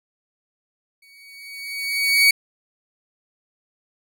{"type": "tone with exponential growth", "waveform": "30% pulse", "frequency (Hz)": 2248, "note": "C#7", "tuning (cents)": 24, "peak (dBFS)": -8, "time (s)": [1.02, 2.31], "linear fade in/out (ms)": 5, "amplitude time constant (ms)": 280, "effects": []}